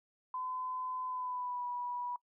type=tone with pitch glide; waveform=sine; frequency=1017 to 977.3 Hz; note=C6 to B5; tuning=-50 to -18 cents; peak=-36 dBFS; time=0.34-2.16 s; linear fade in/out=2 ms; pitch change=-68 cents; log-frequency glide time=1.06-1.66 s; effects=noise-tail reverb RT60 0.1 s tail -22 dB re dry